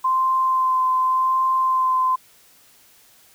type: tone with vibrato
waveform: sine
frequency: 1038 Hz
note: C6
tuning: 14 cents flat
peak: -16 dBFS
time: 0.04-2.16 s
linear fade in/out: 10 ms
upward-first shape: sine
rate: 0.87 Hz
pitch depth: 12 cents each way
effects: white hiss -53 dBFS RMS until 3.34 s